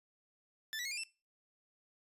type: tone with pitch steps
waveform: 20% pulse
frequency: 1760 / 1952.8 / 2167 / 2404 / 2668 Hz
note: A6 / B6 / C#7 / D7 / E7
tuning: 0 / -20 / -40 / +40 / +20 cents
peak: -33 dBFS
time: 0.73-1.035 s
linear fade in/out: 0 ms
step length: 61 ms
effects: noise-tail reverb RT60 0.3 s tail -22 dB re dry + resampled to 32000 Hz